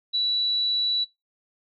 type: tone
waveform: sine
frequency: 3938 Hz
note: B7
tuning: 6 cents flat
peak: -21 dBFS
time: 0.13-1.05 s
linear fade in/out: 20 ms
effects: noise-tail reverb RT60 0.2 s tail -22 dB re dry